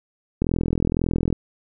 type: click train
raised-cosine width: 3 ms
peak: -8 dBFS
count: 39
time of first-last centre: 0.42-1.327 s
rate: 41.9 Hz
effects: none